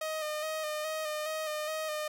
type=tone with vibrato; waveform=sawtooth; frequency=618 Hz; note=D#5; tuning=12 cents flat; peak=-29 dBFS; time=0.01-2.08 s; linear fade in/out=5 ms; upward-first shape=square; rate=2.4 Hz; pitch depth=28 cents each way; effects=none